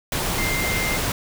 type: tone in noise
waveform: sine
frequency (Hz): 2097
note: C7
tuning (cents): +3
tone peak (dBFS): -25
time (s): 0.38-0.97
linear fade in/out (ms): 2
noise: pink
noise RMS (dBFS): -24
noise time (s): 0.12-1.12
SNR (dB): -4
effects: none